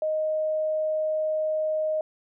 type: tone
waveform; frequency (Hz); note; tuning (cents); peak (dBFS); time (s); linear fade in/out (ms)
sine; 622.3; D#5; 0; -23; 0.02-2.01; 2
effects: none